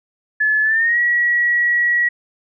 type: tone with pitch glide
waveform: sine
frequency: 1721 to 1920.6 Hz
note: A6 to B6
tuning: -39 to -49 cents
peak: -13 dBFS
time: 0.4-2.09 s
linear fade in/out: 10 ms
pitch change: +190 cents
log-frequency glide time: 0.63-0.99 s
effects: none